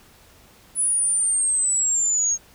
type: linear sweep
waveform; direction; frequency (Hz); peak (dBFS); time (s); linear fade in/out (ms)
sine; down; 10010 to 6470; -18; 0.75-2.38; 50
effects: pink hiss -52 dBFS RMS until 2.54 s